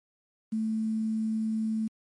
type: tone with quantisation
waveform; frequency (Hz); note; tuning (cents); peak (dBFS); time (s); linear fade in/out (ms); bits
sine; 220; A3; 0; -26; 0.52-1.88; 10; 9
effects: MP3 48 kbps